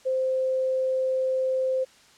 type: tone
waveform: sine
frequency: 521 Hz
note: C5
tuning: 7 cents flat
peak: -22 dBFS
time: 0.05-1.85 s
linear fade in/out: 20 ms
effects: white hiss -55 dBFS RMS until 2.17 s + low-pass 7000 Hz 12 dB/octave